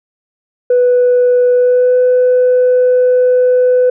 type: tone with pitch glide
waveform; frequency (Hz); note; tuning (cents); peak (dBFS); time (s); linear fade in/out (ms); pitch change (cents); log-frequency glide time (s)
sine; 493.9 to 501.1; B4 to B4; 0 to +25; -5; 0.7-3.9; 5; +25; 1.54-1.96
effects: tanh soft clip ceiling -4 dBFS